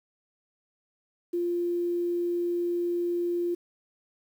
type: tone with quantisation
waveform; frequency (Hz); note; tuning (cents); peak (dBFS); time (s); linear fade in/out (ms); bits
sine; 348; F4; -6; -25; 1.33-3.55; 10; 9
effects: none